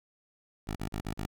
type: tone bursts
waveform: 10% pulse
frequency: 52.4 Hz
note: G#1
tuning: 16 cents sharp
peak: -25 dBFS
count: 5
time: 0.67-1.262 s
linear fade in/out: 10 ms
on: 88 ms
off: 38 ms
effects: none